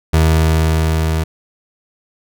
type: tone with level ramp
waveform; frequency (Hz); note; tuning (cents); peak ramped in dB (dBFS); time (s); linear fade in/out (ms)
30% pulse; 79.9; D#2; +47; -6 to -12; 0.13-1.24; 10
effects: none